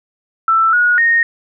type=tone with pitch steps; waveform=sine; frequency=1329 / 1451 / 1854 Hz; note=E6 / F#6 / A#6; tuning=+14 / -34 / -10 cents; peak=-9 dBFS; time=0.48-1.23 s; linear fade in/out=2 ms; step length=250 ms; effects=none